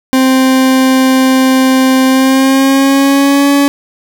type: tone with pitch glide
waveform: 40% pulse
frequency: 261.6 to 282 Hz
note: C4 to C#4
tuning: 0 to +30 cents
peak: -5 dBFS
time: 0.13-3.68 s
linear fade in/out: 0 ms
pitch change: +130 cents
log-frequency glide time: 2.06-3.5 s
effects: none